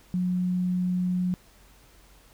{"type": "tone", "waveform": "sine", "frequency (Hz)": 180.9, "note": "F#3", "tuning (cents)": -39, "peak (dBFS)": -23, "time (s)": [0.14, 1.34], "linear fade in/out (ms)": 0, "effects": ["added 46 Hz sine -57 dBFS peak until 2.33 s", "pink hiss -57 dBFS RMS until 2.33 s"]}